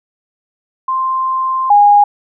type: tone pair in turn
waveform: sine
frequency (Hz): 1047 / 820.7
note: C6 / G#5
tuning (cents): +1 / -21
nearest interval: major third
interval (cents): 422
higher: first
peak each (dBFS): -13 / -4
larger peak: second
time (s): 0.88-1.7 / 1.7-2.04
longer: first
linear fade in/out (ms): 5
effects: none